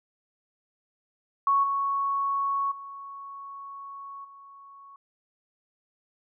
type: tone with level steps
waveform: sine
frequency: 1109 Hz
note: C#6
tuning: in tune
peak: -19 / -24 / -38 / -46 dBFS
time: 1.47-4.96 s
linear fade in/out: 2 ms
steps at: 1.63 / 2.71 / 4.24 s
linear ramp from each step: 10 ms
effects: none